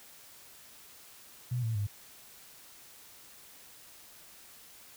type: tone with pitch steps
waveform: sine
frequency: 123.4 / 112.51 / 102.57 Hz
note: B2 / A2 / G#2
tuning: -1 / +39 / -21 cents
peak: -29 dBFS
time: 1.51-1.87 s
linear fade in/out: 10 ms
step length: 120 ms
effects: white hiss -54 dBFS RMS until 4.96 s